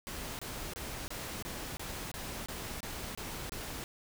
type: noise bursts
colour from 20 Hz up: pink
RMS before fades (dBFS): -41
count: 11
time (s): 0.07-3.84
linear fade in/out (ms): 0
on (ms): 320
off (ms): 25
effects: none